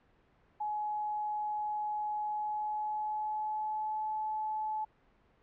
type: tone with pitch glide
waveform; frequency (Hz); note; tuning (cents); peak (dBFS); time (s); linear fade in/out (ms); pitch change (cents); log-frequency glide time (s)
sine; 844 to 861.7; G#5 to A5; +28 to -36; -32; 0.6-4.85; 10; +36; 2.23-4.09
effects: pink hiss -67 dBFS RMS until 5.42 s + low-pass 2000 Hz 12 dB/octave